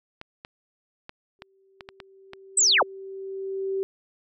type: clicks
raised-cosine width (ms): 0.3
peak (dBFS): -22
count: 8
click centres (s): 0.214 / 0.449 / 1.094 / 1.421 / 1.808 / 1.889 / 2.002 / 2.334
type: tone with exponential growth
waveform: sine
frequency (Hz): 386.6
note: G4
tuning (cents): -24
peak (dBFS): -23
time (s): 1.39-3.83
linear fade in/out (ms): 0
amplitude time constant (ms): 530
type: linear sweep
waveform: sine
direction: down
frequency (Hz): 8460 to 290.5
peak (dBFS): -16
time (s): 2.57-2.83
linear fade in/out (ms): 5
effects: none